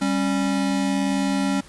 square tone pair together, 196 / 274.5 Hz, G3 / C#4, 0 / -17 cents, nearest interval tritone, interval 583 cents, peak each -24 / -23 dBFS, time 0.01-1.61 s, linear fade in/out 10 ms, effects pink hiss -47 dBFS RMS until 1.68 s + resampled to 24000 Hz

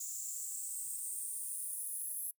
blue noise with high-pass filter sweep, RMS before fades -41 dBFS, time 0-2.31 s, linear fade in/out 5 ms, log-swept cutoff 7000 to 11000 Hz, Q 8.7, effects noise-tail reverb RT60 0.1 s tail -24 dB re dry

